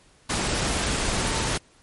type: tone in noise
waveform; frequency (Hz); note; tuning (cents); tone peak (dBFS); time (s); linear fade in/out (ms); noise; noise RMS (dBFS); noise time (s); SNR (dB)
sine; 897; A5; +33; -36; 1.2-1.5; 10; pink; -25; 0.29-1.58; -14
effects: pink hiss -57 dBFS RMS until 1.82 s + MP3 48 kbps